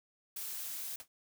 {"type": "noise", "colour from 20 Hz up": "blue", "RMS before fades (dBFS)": -41, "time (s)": [0.36, 0.96], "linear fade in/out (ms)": 5}
{"type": "noise with exponential decay", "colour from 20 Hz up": "white", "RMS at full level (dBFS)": -43, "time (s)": [1, 1.08], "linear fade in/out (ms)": 1, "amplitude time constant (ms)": 17}
{"effects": []}